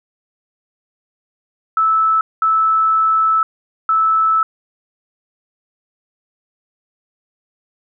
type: tone bursts at uneven times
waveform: sine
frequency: 1310 Hz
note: E6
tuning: 11 cents flat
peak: -11 dBFS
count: 3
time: 1.77-2.21 / 2.42-3.43 / 3.89-4.43 s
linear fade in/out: 2 ms
effects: none